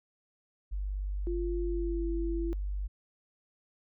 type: tone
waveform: sine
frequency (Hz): 49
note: G1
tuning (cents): 0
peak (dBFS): -31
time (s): 0.71-2.88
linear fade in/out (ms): 20
type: tone with pitch glide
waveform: sine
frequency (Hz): 346.7 to 335.3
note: F4 to E4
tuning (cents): -13 to +30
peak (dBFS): -32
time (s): 1.27-2.53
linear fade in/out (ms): 0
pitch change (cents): -57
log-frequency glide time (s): 1.64-2.09
effects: none